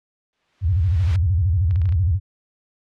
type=noise with exponential growth; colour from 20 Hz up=white; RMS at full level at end=-30 dBFS; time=0.33-1.16 s; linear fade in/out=0 ms; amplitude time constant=180 ms
type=tone with vibrato; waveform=sine; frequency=87.6 Hz; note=F2; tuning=6 cents sharp; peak=-15 dBFS; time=0.61-2.2 s; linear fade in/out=50 ms; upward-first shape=square; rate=13 Hz; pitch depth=200 cents each way
type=clicks; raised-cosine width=0.2 ms; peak=-23 dBFS; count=6; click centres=1.71 / 1.759 / 1.817 / 1.856 / 1.891 / 1.924 s
effects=low-pass 3000 Hz 12 dB/octave